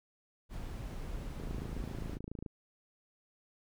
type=noise; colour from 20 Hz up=brown; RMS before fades=-41 dBFS; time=0.49-2.19 s; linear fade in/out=50 ms
type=click train; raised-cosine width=3 ms; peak=-29 dBFS; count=30; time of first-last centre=1.4-2.462 s; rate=27.3 Hz
effects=none